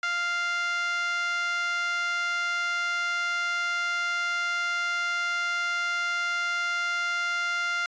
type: tone with high-pass filter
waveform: sawtooth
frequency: 697 Hz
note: F5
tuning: 4 cents flat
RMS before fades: -28 dBFS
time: 0.03-7.86 s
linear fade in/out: 2 ms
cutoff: 1600 Hz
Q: 5.7
effects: resampled to 16000 Hz